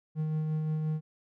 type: tone with tremolo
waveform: triangle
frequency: 155.56 Hz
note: D#3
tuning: in tune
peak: -25 dBFS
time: 0.15-1.01 s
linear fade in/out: 50 ms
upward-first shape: sine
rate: 5.7 Hz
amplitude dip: 25%
effects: none